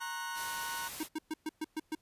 40% pulse chord, F# major, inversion first, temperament equal with one note detuned, 932.3 / 1082.8 / 1480 Hz, A#5 / C#6 / F#6, 0 / -41 / 0 cents, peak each -40 / -44 / -40 dBFS, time 0-0.89 s, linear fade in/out 20 ms
white noise, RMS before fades -43 dBFS, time 0.34-1.09 s, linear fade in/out 50 ms
square tone bursts, 313.2 Hz, D#4, 11 cents sharp, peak -34 dBFS, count 7, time 1-1.951 s, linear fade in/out 5 ms, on 33 ms, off 120 ms
effects pink hiss -73 dBFS RMS until 2.01 s + resampled to 32000 Hz

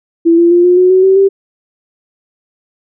sine tone with pitch steps, 334.1 / 341.7 / 349.5 / 357.5 / 365.6 / 373.9 / 382.5 / 391.2 Hz, E4 / F4 / F4 / F4 / F#4 / F#4 / G4 / G4, +23 / -38 / +1 / +41 / -21 / +18 / -42 / -4 cents, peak -4 dBFS, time 0.25-1.29 s, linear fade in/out 20 ms, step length 130 ms, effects none

